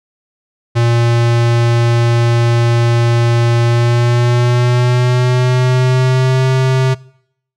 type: tone with pitch glide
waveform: square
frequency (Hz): 117.9 to 130.82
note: A#2 to C3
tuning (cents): +20 to 0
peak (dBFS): -10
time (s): 0.75-6.95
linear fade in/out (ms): 20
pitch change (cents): +180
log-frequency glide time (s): 3.64-6.47
effects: noise-tail reverb RT60 0.7 s tail -22 dB re dry + low-pass 6000 Hz 12 dB/octave